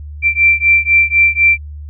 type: beating tone pair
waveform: sine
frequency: 2349 / 2353 Hz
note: D7 / D7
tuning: 0 / +3 cents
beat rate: 4 Hz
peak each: -11 dBFS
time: 0.22-1.58 s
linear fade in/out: 50 ms
effects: added 74 Hz sine -26 dBFS peak until 1.89 s